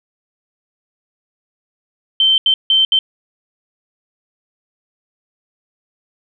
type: tone bursts at uneven times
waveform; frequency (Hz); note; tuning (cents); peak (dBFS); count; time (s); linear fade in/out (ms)
sine; 3107; G7; -16; -9; 4; 2.2-2.38 / 2.46-2.54 / 2.7-2.85 / 2.92-2.99; 2
effects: none